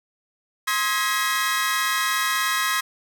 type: tone cluster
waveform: sawtooth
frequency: 1054 / 1269 / 1650 / 1922 Hz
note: C6 / D#6 / G#6 / B6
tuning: +12 / +34 / -12 / -48 cents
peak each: -23 dBFS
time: 0.67-2.81 s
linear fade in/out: 10 ms
effects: none